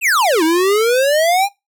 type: exponential two-way sweep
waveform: square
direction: down then up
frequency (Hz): 2794 to 311.1 to 823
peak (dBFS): -12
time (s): 0.01-1.49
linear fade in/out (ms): 50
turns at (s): 0.43
effects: noise-tail reverb RT60 0.2 s tail -22 dB re dry